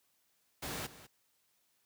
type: noise with echo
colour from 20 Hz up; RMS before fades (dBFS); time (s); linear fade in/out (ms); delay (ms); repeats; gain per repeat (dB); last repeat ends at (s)
pink; -40; 0.62-0.87; 10; 200; 1; -15; 1.07
effects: white hiss -75 dBFS RMS until 1.85 s + high-pass 60 Hz 12 dB/octave